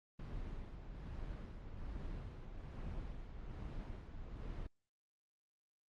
brown noise with tremolo, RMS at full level -44 dBFS, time 0.19-4.67 s, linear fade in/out 5 ms, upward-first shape sine, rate 1.2 Hz, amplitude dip 45%, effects low-pass 4000 Hz 12 dB/octave + Opus 24 kbps

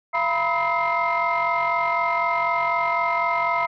sine tone cluster, 681 / 962 / 1006 / 1283 / 2104 Hz, F5 / B5 / B5 / E6 / C7, -44 / -46 / +32 / -47 / +9 cents, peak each -25 dBFS, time 0.13-3.67 s, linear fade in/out 20 ms, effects tanh soft clip ceiling -13 dBFS

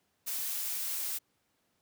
blue noise, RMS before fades -35 dBFS, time 0.26-1.19 s, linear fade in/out 20 ms, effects pink hiss -75 dBFS RMS until 1.81 s + high-pass 100 Hz 12 dB/octave

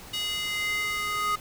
square tone with high-pass filter sweep, 415.3 Hz, G#4, in tune, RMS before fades -29 dBFS, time 0.13-1.36 s, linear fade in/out 10 ms, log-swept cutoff 3100 to 1300 Hz, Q 3.8, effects pink hiss -45 dBFS RMS until 1.4 s

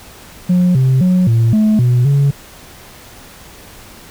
sine tone with pitch steps, 179.7 / 130.9 / 182.6 / 114.7 / 215.3 / 123.1 / 140.7 Hz, F3 / C3 / F#3 / A#2 / A3 / B2 / C#3, +50 / +1 / -23 / -28 / -37 / -5 / +26 cents, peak -6 dBFS, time 0.49-2.31 s, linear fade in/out 10 ms, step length 260 ms, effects tanh soft clip ceiling -7 dBFS + pink hiss -38 dBFS RMS until 4.1 s

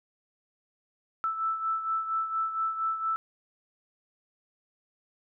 sine beating tone pair, 1318.5 / 1322.8 Hz, E6 / E6, 0 / +6 cents, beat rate 4.3 Hz, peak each -28 / -35 dBFS, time 1.24-3.16 s, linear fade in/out 0 ms, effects none

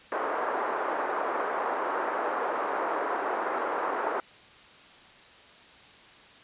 white band-pass noise, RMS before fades -30 dBFS, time 0.12-4.2 s, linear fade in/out 0 ms, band 350 to 1300 Hz, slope 24 dB/octave, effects white hiss -52 dBFS RMS until 6.43 s + resampled to 8000 Hz

